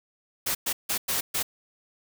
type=noise bursts at uneven times; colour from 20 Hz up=white; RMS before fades=-27 dBFS; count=5; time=0.46-0.55 / 0.66-0.73 / 0.89-0.98 / 1.08-1.21 / 1.34-1.43 s; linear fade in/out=10 ms; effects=none